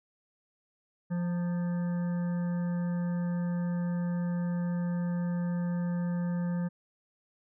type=harmonic tone with a mistuned harmonic; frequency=174.61 Hz; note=F3; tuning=in tune; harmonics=1 / 3 / 5 / 7 / 9 / 10; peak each=-28 / -43 / -49 / -53 / -53 / -55 dBFS; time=1.1-6.69 s; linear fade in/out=20 ms; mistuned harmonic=5; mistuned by=+49 cents; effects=none